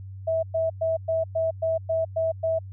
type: tone bursts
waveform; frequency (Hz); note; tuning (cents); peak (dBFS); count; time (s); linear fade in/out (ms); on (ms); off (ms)
sine; 650; E5; -24; -21; 9; 0.27-2.59; 10; 160; 110
effects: added 96 Hz sine -36 dBFS peak until 2.72 s